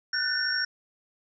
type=tone cluster; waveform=sine; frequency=1464 / 1517 / 1785 / 5530 Hz; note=F#6 / F#6 / A6 / F8; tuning=-19 / +43 / +24 / -18 cents; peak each=-33 / -30 / -33 / -28 dBFS; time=0.13-0.65 s; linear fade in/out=5 ms; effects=none